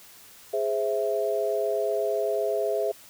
sine chord, Ab augmented, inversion none, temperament equal, 415.3 / 523.3 / 659.3 Hz, Ab4 / C5 / E5, 0 / 0 / 0 cents, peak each -27 / -30 / -27 dBFS, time 0.53-2.92 s, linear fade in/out 10 ms, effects white hiss -50 dBFS RMS until 3.09 s

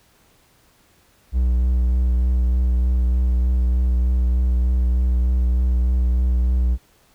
triangle tone with vibrato, 61.74 Hz, B1, in tune, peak -13 dBFS, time 1.32-6.78 s, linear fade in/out 50 ms, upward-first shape triangle, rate 3.3 Hz, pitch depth 28 cents each way, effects pink hiss -57 dBFS RMS until 7.14 s

